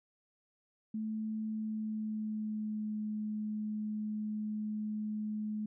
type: tone with pitch glide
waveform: sine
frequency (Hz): 217.7 to 213.1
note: A3 to G#3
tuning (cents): -18 to +45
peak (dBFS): -34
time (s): 0.94-5.66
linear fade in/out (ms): 5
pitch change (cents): -37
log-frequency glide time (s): 1.46-2.97
effects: none